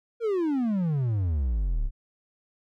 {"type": "exponential sweep", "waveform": "triangle", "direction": "down", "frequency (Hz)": [479.6, 31.54], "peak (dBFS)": -21, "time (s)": [0.2, 1.91], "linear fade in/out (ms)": 50, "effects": []}